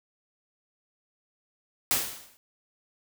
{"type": "noise with exponential decay", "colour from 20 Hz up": "white", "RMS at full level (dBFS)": -22, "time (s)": [1.91, 2.37], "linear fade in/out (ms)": 0, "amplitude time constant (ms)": 99, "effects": []}